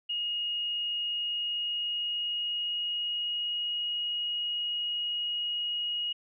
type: tone with pitch glide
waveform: sine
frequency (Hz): 2869 to 2887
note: F7 to F#7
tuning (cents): +46 to -43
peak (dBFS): -29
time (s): 0.09-6.13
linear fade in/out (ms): 10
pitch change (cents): +11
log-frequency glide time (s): 1.07-3.85
effects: none